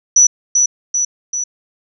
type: tone with echo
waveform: sine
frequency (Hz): 5920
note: F#8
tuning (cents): 0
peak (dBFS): -5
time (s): 0.16-0.27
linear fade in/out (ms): 5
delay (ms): 390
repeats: 3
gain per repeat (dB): -4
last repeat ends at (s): 1.44
effects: none